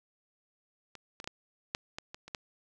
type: clicks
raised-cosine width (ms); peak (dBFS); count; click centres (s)
0.2; -29 / -25 / -27 / -19 / -14 / -21 / -25 / -30 / -18; 9; 0.953 / 1.201 / 1.243 / 1.275 / 1.749 / 1.985 / 2.145 / 2.28 / 2.348
effects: none